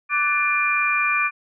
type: tone cluster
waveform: sine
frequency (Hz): 1168 / 1494 / 1756 / 2393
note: D6 / F#6 / A6 / D7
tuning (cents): -10 / +16 / -4 / +32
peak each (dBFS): -23 / -27 / -28 / -20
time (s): 0.09-1.31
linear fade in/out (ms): 50
effects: none